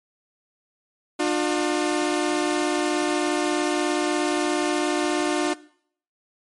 sawtooth tone pair together, 300.3 / 357.1 Hz, D4 / F4, +39 / +39 cents, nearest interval minor third, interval 300 cents, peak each -19 / -20 dBFS, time 1.19-5.54 s, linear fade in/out 10 ms, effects noise-tail reverb RT60 0.6 s tail -20 dB re dry + MP3 48 kbps

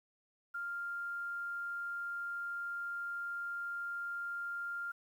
sine tone with quantisation, 1396.9 Hz, F6, in tune, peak -37 dBFS, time 0.54-4.92 s, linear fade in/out 10 ms, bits 11, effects none

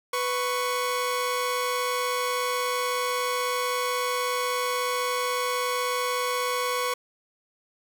sawtooth tone pair together, 496.2 / 1108.7 Hz, B4 / C#6, +8 / 0 cents, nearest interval octave + major second, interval 1392 cents, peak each -24 dBFS, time 0.13-6.94 s, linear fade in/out 5 ms, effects none

